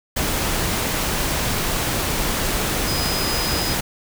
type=tone in noise; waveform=sine; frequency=5000 Hz; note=D#8; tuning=8 cents sharp; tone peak=-26 dBFS; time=2.87-3.74 s; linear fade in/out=10 ms; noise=pink; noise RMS=-22 dBFS; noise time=0.16-3.81 s; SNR=-7 dB; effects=none